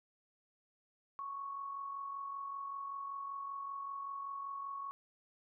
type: tone with amplitude modulation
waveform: sine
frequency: 1108.7 Hz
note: C#6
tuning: in tune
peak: -38 dBFS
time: 1.19-4.91 s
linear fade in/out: 0 ms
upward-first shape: sine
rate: 45.2 Hz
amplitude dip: 45%
effects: none